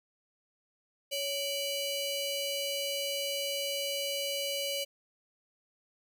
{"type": "ring-modulated tone", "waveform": "sawtooth", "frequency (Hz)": 1760, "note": "A6", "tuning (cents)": 0, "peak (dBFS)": -25, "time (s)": [1.11, 4.85], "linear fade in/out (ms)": 20, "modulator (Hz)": 1200, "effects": []}